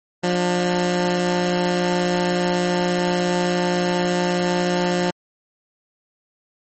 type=tone pair together; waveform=15% pulse; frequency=177.93 / 297.7 Hz; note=F3 / D4; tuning=+33 / +24 cents; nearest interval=major sixth; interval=891 cents; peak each=-12 / -22 dBFS; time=0.23-5.11 s; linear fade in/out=10 ms; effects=MP3 32 kbps